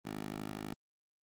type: tone with high-pass filter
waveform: 10% pulse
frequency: 52 Hz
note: G#1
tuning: 3 cents sharp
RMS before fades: -42 dBFS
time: 0.05-0.74 s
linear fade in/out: 5 ms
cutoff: 200 Hz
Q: 0.99
effects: Opus 24 kbps

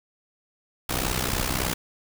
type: noise with amplitude modulation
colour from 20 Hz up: pink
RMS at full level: -23 dBFS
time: 0.89-1.74 s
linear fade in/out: 5 ms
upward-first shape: sine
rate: 63.4 Hz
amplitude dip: 80%
effects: none

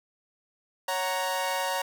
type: chord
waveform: sawtooth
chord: F# major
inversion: second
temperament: equal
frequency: 554.4 / 740 / 932.3 Hz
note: C#5 / F#5 / A#5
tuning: 0 / 0 / 0 cents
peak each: -28 / -30 / -26 dBFS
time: 0.88-1.82 s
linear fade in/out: 5 ms
effects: none

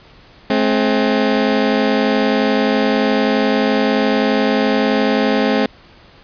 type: tone pair together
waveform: 20% pulse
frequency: 213.7 / 265.3 Hz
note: G#3 / C4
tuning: +50 / +24 cents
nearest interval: major third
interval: 374 cents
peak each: -11 dBFS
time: 0.5-5.66 s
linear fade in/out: 2 ms
effects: pink hiss -45 dBFS RMS until 6.23 s + resampled to 11025 Hz

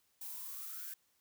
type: noise with high-pass filter sweep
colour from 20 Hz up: violet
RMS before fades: -45 dBFS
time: 0.21-0.94 s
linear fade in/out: 5 ms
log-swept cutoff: 840 to 1600 Hz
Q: 9.2
effects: white hiss -75 dBFS RMS until 1.2 s

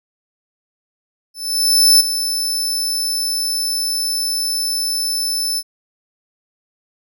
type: tone with ADSR envelope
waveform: sawtooth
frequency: 5274 Hz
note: E8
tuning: in tune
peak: -4 dBFS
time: 1.34-5.63 s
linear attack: 660 ms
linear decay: 15 ms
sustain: -11 dB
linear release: 50 ms
effects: none

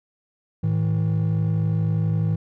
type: tone pair together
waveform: triangle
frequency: 108.4 / 160.5 Hz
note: A2 / E3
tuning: -25 / -46 cents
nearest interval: perfect fifth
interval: 679 cents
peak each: -19 dBFS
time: 0.63-2.36 s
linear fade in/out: 10 ms
effects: tanh soft clip ceiling -12 dBFS

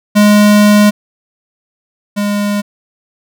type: tone pair in turn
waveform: square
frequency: 207.9 / 205 Hz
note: G#3 / G#3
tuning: +2 / -22 cents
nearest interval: unison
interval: 24 cents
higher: first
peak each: -5 / -13 dBFS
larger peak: first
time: 0.15-0.91 / 2.16-2.62 s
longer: first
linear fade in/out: 20 ms
effects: none

